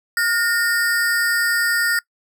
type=ring-modulated tone; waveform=square; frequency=1630 Hz; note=G#6; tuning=33 cents flat; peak=-14 dBFS; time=0.17-1.99 s; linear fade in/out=2 ms; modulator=205 Hz; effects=noise-tail reverb RT60 0.1 s tail -23 dB re dry